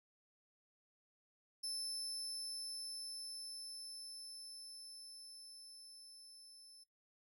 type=tone with level ramp; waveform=30% pulse; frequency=5274 Hz; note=E8; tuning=in tune; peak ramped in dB=-36 to -54 dBFS; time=1.63-6.84 s; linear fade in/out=10 ms; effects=noise-tail reverb RT60 0.2 s tail -24 dB re dry